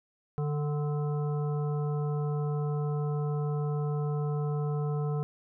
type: harmonic tone with a mistuned harmonic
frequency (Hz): 147.8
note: D3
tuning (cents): +11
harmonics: 1 / 3 / 5 / 7 / 9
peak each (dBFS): -28 / -36 / -43 / -47 / -47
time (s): 0.38-5.23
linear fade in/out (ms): 0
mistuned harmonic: 9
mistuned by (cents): -36
effects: none